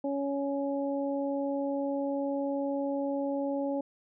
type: harmonic tone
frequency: 279.2 Hz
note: C#4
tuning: 13 cents sharp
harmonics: 1 / 2 / 3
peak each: -31 / -32 / -40 dBFS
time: 0.04-3.81 s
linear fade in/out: 5 ms
effects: none